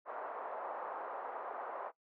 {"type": "band-pass noise", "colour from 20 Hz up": "pink", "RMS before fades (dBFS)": -43, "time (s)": [0.05, 1.92], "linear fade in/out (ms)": 50, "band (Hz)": [550, 1200], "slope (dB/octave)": 24, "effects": ["noise-tail reverb RT60 0.1 s tail -19 dB re dry"]}